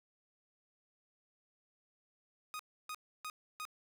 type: tone bursts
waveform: sawtooth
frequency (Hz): 1244.5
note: D#6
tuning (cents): 0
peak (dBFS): -37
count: 4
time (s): 2.54-3.652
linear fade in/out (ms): 0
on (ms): 53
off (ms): 300
effects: none